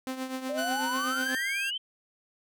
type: tone with tremolo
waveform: sawtooth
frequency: 260.3 Hz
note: C4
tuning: 9 cents flat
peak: -26 dBFS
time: 0.07-1.35 s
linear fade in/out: 0 ms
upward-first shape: triangle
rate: 8.1 Hz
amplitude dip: 70%
type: exponential sweep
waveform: sine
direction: up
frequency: 563 to 3162 Hz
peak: -30 dBFS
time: 0.49-1.78 s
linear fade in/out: 10 ms
type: tone with pitch glide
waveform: sawtooth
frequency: 1492 to 1599.1 Hz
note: F#6 to G6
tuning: +14 to +34 cents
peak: -28 dBFS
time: 0.57-1.71 s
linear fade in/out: 20 ms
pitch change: +120 cents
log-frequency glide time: 0.91-1.45 s
effects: none